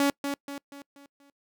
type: tone with echo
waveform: sawtooth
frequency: 281.4 Hz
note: C#4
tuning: 26 cents sharp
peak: -17 dBFS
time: 0-0.1 s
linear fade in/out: 2 ms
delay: 240 ms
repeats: 5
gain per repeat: -7 dB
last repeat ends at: 1.3 s
effects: noise-tail reverb RT60 0.1 s tail -25 dB re dry